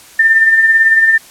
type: tone with tremolo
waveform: sine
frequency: 1796 Hz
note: A6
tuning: 35 cents sharp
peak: -4 dBFS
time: 0.19-1.18 s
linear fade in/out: 5 ms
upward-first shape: sine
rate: 18 Hz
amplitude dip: 45%
effects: white hiss -39 dBFS RMS until 1.3 s + low-pass 12000 Hz 12 dB/octave